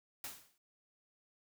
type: noise with exponential decay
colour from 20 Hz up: white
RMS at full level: -41 dBFS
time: 0.24-0.58 s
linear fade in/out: 2 ms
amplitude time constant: 73 ms
effects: none